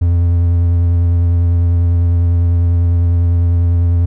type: tone with vibrato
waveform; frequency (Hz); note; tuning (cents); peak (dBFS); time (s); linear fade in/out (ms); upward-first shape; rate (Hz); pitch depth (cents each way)
triangle; 86.1; F2; -24; -7; 0.01-4.06; 10; square; 10; 15
effects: none